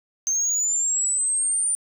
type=linear sweep; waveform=sine; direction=up; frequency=6272 to 9190 Hz; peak=-18 dBFS; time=0.27-1.75 s; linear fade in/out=0 ms; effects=tanh soft clip ceiling -18 dBFS + 10-bit